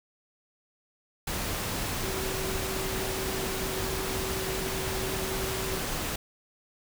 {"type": "tone in noise", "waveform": "sine", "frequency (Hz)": 380.8, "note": "F#4", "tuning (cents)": 50, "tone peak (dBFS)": -35, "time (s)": [2.03, 5.79], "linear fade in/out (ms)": 5, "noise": "pink", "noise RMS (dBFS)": -32, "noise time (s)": [1.27, 6.16], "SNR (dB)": -6, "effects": []}